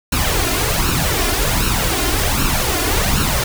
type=noise with flanger; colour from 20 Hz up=pink; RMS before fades=-17 dBFS; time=0.12-3.44 s; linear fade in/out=5 ms; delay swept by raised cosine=0.72 to 2.92 ms; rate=1.3 Hz; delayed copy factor=+0.65; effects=none